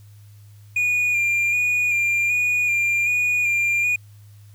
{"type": "tone with vibrato", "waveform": "triangle", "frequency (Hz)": 2423, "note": "D#7", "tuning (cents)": -47, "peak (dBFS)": -16, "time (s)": [0.76, 3.96], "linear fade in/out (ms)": 5, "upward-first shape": "square", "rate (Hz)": 1.3, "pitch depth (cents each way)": 23, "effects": ["added 103 Hz sine -43 dBFS peak until 4.54 s", "white hiss -59 dBFS RMS until 4.54 s"]}